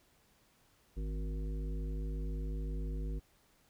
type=harmonic tone with a mistuned harmonic; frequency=51.91 Hz; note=G#1; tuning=in tune; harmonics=1 / 3 / 5 / 7 / 9; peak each=-35 / -45 / -49 / -52 / -54 dBFS; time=0.96-3.2 s; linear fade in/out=20 ms; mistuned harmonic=3; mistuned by=+21 cents; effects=pink hiss -69 dBFS RMS until 3.69 s